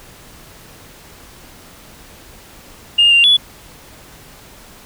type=tone with pitch steps; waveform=sine; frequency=2827 / 2783 / 3419 Hz; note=F7 / F7 / G#7; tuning=+20 / -7 / +50 cents; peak=-6 dBFS; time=2.98-3.37 s; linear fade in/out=10 ms; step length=130 ms; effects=tanh soft clip ceiling -3 dBFS + pink hiss -41 dBFS RMS until 4.85 s